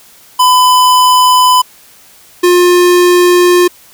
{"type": "tone pair in turn", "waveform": "square", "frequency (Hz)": [1005, 355.3], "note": ["B5", "F4"], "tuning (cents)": [30, 30], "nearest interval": "octave + tritone", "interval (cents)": 1800, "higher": "first", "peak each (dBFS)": -5, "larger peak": "neither", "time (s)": [[0.39, 1.62], [2.43, 3.68]], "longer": "second", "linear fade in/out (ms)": 10, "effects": ["white hiss -41 dBFS RMS until 3.93 s"]}